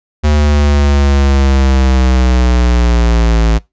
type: linear sweep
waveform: square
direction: down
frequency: 75.2 to 55 Hz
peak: -8 dBFS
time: 0.23-3.59 s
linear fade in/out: 20 ms
effects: noise-tail reverb RT60 0.2 s tail -22 dB re dry + resampled to 16000 Hz